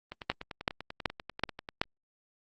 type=two click trains; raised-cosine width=0.3 ms; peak=-10 / -23 dBFS; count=5 / 17; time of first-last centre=0.3-1.815 / 0.12-1.689 s; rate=2.64 / 10.2 Hz; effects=Opus 24 kbps